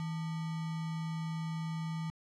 sine tone with sample-and-hold, 161.7 Hz, E3, 33 cents flat, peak -34 dBFS, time 0-2.1 s, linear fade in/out 0 ms, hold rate 1050 Hz, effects low-pass 6000 Hz 12 dB/octave

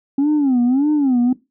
sine tone with vibrato, 270 Hz, C#4, 45 cents flat, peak -10 dBFS, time 0.18-1.33 s, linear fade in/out 5 ms, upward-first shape sine, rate 1.7 Hz, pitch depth 200 cents each way, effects noise-tail reverb RT60 0.2 s tail -17 dB re dry + tanh soft clip ceiling -11 dBFS

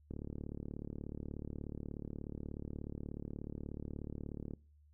click train, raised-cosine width 3 ms, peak -30 dBFS, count 163, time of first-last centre 0.11-4.536 s, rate 36.6 Hz, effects noise-tail reverb RT60 0.4 s tail -24 dB re dry + added 74 Hz sine -62 dBFS peak until 4.93 s

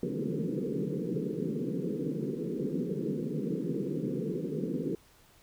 pink band-pass noise, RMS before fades -33 dBFS, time 0.03-4.95 s, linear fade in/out 2 ms, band 140 to 490 Hz, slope 96 dB/octave, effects pink hiss -61 dBFS RMS until 5.42 s

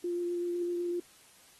sine tone with vibrato, 349.2 Hz, F4, in tune, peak -30 dBFS, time 0.04-1 s, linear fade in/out 5 ms, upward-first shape sine, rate 7.9 Hz, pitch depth 11 cents each way, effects white hiss -59 dBFS RMS until 1.59 s + AAC 32 kbps

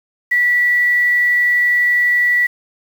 sine tone with quantisation, 1952 Hz, B6, 21 cents flat, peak -11 dBFS, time 0.31-2.47 s, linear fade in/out 10 ms, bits 6, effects none

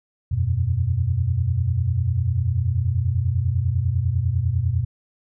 sine chord, E suspended second, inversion none, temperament equal with one note detuned, 82.41 / 92.5 / 122.33 Hz, E2 / F#2 / B2, 0 / 0 / -16 cents, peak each -25 / -22 / -22 dBFS, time 0.31-4.85 s, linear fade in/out 10 ms, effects none

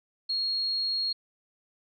sine tone, 4286 Hz, C8, 41 cents sharp, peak -26 dBFS, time 0.29-1.13 s, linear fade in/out 10 ms, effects none

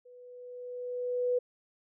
sine tone with level ramp, 493.9 Hz, B4, in tune, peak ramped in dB -51 to -24 dBFS, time 0.05-1.39 s, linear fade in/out 10 ms, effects none

